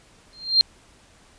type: tone with exponential growth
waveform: sine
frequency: 4186 Hz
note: C8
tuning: in tune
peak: -9 dBFS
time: 0.33-0.61 s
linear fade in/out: 0 ms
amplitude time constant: 59 ms
effects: pink hiss -54 dBFS RMS until 1.38 s + resampled to 22050 Hz